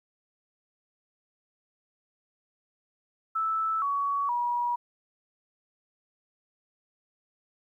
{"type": "tone with pitch steps", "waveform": "sine", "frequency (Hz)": [1315, 1125.1, 962.6], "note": ["E6", "C#6", "B5"], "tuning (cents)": [-5, 25, -45], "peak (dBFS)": -25, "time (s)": [3.35, 4.76], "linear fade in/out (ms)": 10, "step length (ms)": 470, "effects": ["11-bit"]}